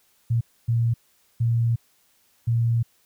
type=tone bursts at uneven times; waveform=sine; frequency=116.54 Hz; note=A#2; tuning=in tune; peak=-18 dBFS; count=4; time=0.3-0.41 / 0.68-0.94 / 1.4-1.76 / 2.47-2.83 s; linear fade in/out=10 ms; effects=white hiss -63 dBFS RMS until 3.05 s